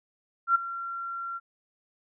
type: tone with ADSR envelope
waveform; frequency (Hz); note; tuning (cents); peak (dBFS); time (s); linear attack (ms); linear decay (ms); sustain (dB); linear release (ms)
sine; 1370; F6; -34; -16; 0.47-1.4; 82; 11; -16; 36
effects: none